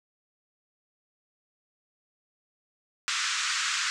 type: band-pass noise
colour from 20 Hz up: pink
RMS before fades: -29 dBFS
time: 3.08-3.9 s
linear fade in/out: 0 ms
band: 1200 to 7800 Hz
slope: 48 dB/octave
effects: none